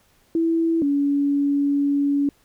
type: tone pair in turn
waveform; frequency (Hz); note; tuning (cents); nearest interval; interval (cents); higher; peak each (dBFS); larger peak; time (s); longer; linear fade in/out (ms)
sine; 329.6 / 283.6; E4 / C#4; 0 / +40; minor third; 260; first; -17; neither; 0.35-0.82 / 0.82-2.29; second; 2
effects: pink hiss -60 dBFS RMS until 2.44 s